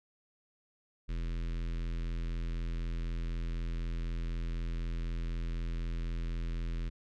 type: tone with notch filter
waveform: square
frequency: 42 Hz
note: E1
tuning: 33 cents sharp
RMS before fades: -35 dBFS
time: 1.08-6.9 s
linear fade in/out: 20 ms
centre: 760 Hz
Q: 0.53
effects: low-pass 4000 Hz 12 dB/octave